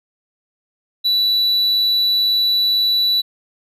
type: tone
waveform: triangle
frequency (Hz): 3951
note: B7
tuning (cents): 0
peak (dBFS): -12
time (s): 1.04-3.22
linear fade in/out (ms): 20
effects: resampled to 32000 Hz